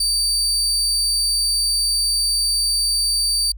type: tone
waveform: 30% pulse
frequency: 4624 Hz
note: D8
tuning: 28 cents flat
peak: -14 dBFS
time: 0-3.52 s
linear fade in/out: 5 ms
effects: added 50 Hz sine -32 dBFS peak until 3.57 s